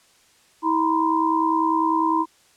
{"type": "tone cluster", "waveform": "sine", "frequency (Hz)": [323, 951, 1021], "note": ["E4", "A#5", "C6"], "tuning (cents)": [-35, 34, -43], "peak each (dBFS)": -22, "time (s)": [0.62, 2.26], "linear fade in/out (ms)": 50, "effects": ["white hiss -57 dBFS RMS until 2.56 s", "low-pass 9000 Hz 12 dB/octave"]}